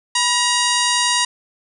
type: harmonic tone with a mistuned harmonic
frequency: 950 Hz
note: A#5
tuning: 33 cents sharp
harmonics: 1 / 2 / 3 / 4 / 5 / 6 / 7 / 8 / 9 / 10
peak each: -21 / -23 / -23 / -23 / -24 / -27 / -25 / -28 / -30 / -28 dBFS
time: 0.15-1.25 s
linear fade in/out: 5 ms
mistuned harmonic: 1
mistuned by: +58 cents
effects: none